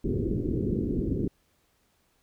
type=low-pass noise; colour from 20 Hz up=white; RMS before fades=-28 dBFS; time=0.04-1.28 s; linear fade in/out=5 ms; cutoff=400 Hz; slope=48 dB/octave; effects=pink hiss -69 dBFS RMS until 2.22 s